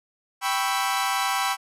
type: chord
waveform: sawtooth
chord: C# half-diminished seventh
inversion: second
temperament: equal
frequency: 784 / 987.8 / 1108.7 / 1318.5 Hz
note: G5 / B5 / C#6 / E6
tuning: 0 / 0 / 0 / 0 cents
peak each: -23 / -24 / -26 / -26 dBFS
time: 0.41-1.57 s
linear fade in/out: 50 ms
effects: resampled to 32000 Hz